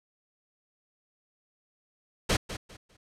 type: noise with echo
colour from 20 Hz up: pink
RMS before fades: -24 dBFS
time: 2.29-2.37 s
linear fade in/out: 10 ms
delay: 200 ms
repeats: 3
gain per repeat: -12 dB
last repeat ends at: 2.97 s
effects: low-pass 8000 Hz 12 dB/octave